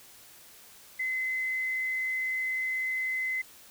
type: tone with frequency modulation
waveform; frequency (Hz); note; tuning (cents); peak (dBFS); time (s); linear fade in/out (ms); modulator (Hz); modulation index
sine; 2044; C7; -41; -28; 0.99-3.42; 10; 43.8; 0.3
effects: white hiss -53 dBFS RMS until 3.7 s